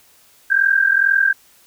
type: tone pair together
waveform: sine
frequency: 1568 / 1610.2 Hz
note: G6 / G6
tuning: 0 / +46 cents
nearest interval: unison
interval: 46 cents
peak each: -15 dBFS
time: 0.5-1.33 s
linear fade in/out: 10 ms
effects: white hiss -52 dBFS RMS until 1.66 s